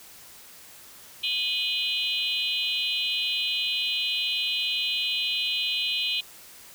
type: tone cluster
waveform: sine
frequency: 2486 / 2938 / 3223 / 3534 / 4009 Hz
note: D#7 / F#7 / G7 / A7 / B7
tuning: -2 / -13 / +47 / +7 / +25 cents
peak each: -31 / -30 / -30 / -33 / -32 dBFS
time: 1.23-6.21 s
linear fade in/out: 10 ms
effects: white hiss -48 dBFS RMS until 6.74 s